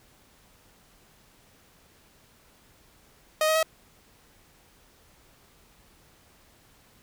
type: tone with pitch steps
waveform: sawtooth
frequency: 622.3 / 631.4 / 640.5 Hz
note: D#5 / D#5 / E5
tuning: 0 / +25 / -50 cents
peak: -17 dBFS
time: 3.41-3.629 s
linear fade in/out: 2 ms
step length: 73 ms
effects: pink hiss -59 dBFS RMS until 7.02 s